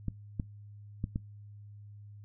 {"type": "clicks", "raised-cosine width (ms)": 5, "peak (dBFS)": -20, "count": 4, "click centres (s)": [0.083, 0.398, 1.041, 1.159], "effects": ["noise-tail reverb RT60 0.2 s tail -21 dB re dry", "added 103 Hz sine -47 dBFS peak until 2.24 s"]}